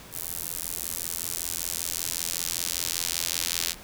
sawtooth tone with high-pass filter sweep, 85.2 Hz, F2, 42 cents flat, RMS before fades -31 dBFS, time 0.11-3.75 s, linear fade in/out 50 ms, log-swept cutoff 11000 to 4200 Hz, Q 0.86, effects pink hiss -46 dBFS RMS until 3.83 s

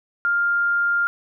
sine tone, 1401 Hz, F6, 5 cents sharp, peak -17 dBFS, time 0.25-1.07 s, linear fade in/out 0 ms, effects none

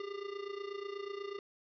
square tone with amplitude modulation, 401 Hz, G4, 39 cents sharp, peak -37 dBFS, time 0-1.39 s, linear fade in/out 2 ms, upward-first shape sine, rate 28.2 Hz, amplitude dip 75%, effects resampled to 11025 Hz + 11-bit

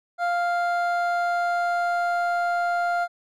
triangle tone pair together, 698.5 / 1396.9 Hz, F5 / F6, 0 / 0 cents, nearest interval octave, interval 1200 cents, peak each -20 / -25 dBFS, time 0.18-3.08 s, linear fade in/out 50 ms, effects tanh soft clip ceiling -12 dBFS

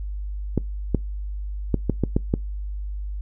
clicks, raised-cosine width 3 ms, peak -6 dBFS, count 7, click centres 0.577 / 0.947 / 1.743 / 1.897 / 2.037 / 2.165 / 2.339 s, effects noise-tail reverb RT60 0.2 s tail -25 dB re dry + added 50 Hz sine -27 dBFS peak until 3.21 s

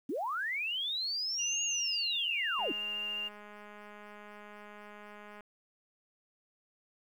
sine linear two-way sweep, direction up then down, 230 to 6730 to 230 Hz, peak -32 dBFS, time 0.09-2.72 s, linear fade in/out 5 ms, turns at 1.64 s
sine tone with vibrato, 2800 Hz, F7, 4 cents sharp, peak -34 dBFS, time 1.38-3.29 s, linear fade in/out 20 ms, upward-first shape sine, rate 14 Hz, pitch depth 16 cents each way
click train, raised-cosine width 0.5 ms, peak -36 dBFS, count 587, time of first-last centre 2.59-5.407 s, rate 208 Hz
effects 10-bit

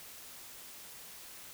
silence, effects white hiss -50 dBFS RMS until 1.53 s

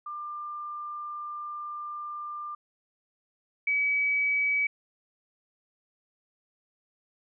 sine tone pair in turn, 1194 / 2280 Hz, D6 / C#7, +28 / +48 cents, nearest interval major seventh, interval 1120 cents, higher second, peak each -34 / -23 dBFS, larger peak second, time 0.06-2.55 / 3.67-4.67 s, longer first, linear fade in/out 5 ms, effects none

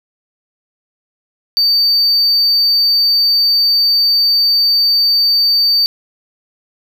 triangle tone, 4600 Hz, D8, 37 cents flat, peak -8 dBFS, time 1.57-5.86 s, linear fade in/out 0 ms, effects none

